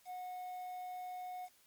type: tone with quantisation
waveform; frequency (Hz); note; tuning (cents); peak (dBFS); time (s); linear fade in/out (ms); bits
triangle; 730; F#5; -24; -40; 0.05-1.49; 50; 10
effects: white hiss -68 dBFS RMS until 1.66 s + MP3 96 kbps